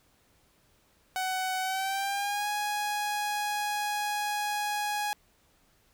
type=tone with pitch glide; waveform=sawtooth; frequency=749 to 831.1 Hz; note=F#5 to G#5; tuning=+21 to +1 cents; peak=-25 dBFS; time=1.16-5.13 s; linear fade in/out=0 ms; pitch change=+180 cents; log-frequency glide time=1.6-2.48 s; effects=pink hiss -66 dBFS RMS until 5.93 s